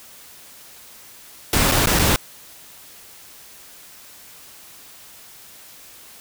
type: noise with dropouts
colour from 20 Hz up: pink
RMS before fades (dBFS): -17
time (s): 1.53-2.16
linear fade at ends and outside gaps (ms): 1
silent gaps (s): 1.715-1.719 / 1.859-1.871 / 1.99-1.994
effects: white hiss -44 dBFS RMS until 6.2 s